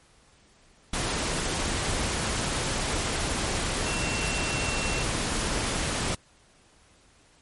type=tone in noise; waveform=sine; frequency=2716 Hz; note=F7; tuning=49 cents flat; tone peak=-33 dBFS; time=3.86-5.03 s; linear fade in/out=5 ms; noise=pink; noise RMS=-28 dBFS; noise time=0.93-6.15 s; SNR=-8 dB; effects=pink hiss -59 dBFS RMS until 7.41 s + MP3 48 kbps